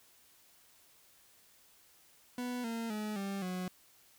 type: tone with pitch steps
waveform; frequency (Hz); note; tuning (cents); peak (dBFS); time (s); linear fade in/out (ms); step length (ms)
40% pulse; 246.9 / 229 / 212.5 / 197.1 / 182.84; B3 / A#3 / G#3 / G3 / F#3; 0 / -31 / +40 / +10 / -20; -35; 2.38-3.68; 2; 260
effects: white hiss -64 dBFS RMS until 4.18 s